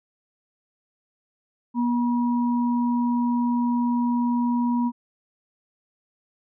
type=tone pair together; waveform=sine; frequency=241.3 / 961.9 Hz; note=B3 / B5; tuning=-40 / -46 cents; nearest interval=2 octaves; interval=2394 cents; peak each=-20 / -29 dBFS; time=1.74-4.92 s; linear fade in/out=50 ms; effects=none